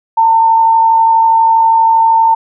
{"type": "tone with amplitude modulation", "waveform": "sine", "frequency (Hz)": 903, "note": "A5", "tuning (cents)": 45, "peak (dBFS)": -4, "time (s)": [0.17, 2.35], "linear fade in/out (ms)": 10, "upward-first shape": "sine", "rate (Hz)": 52.4, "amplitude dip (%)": 30, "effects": []}